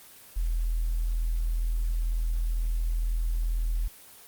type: tone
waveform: sine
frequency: 41.04 Hz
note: E1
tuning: 7 cents flat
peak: -24 dBFS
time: 0.36-3.88 s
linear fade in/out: 10 ms
effects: white hiss -50 dBFS RMS until 4.27 s + Opus 24 kbps